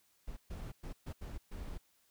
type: noise bursts at uneven times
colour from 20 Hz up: brown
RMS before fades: -43 dBFS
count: 6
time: 0.27-0.37 / 0.5-0.72 / 0.83-0.93 / 1.06-1.13 / 1.21-1.38 / 1.51-1.78 s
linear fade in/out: 10 ms
effects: white hiss -72 dBFS RMS until 2.1 s